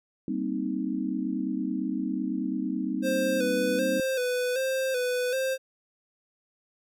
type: chord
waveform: sine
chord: C minor seventh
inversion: second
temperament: equal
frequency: 196 / 233.1 / 261.6 / 311.1 Hz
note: G3 / Bb3 / C4 / Eb4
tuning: 0 / 0 / 0 / 0 cents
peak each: -33 / -34 / -31 / -32 dBFS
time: 0.28-4 s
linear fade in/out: 2 ms
type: tone with vibrato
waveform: square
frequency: 512 Hz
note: C5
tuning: 38 cents flat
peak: -26 dBFS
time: 3.02-5.58 s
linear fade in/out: 50 ms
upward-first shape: square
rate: 1.3 Hz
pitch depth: 51 cents each way
effects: none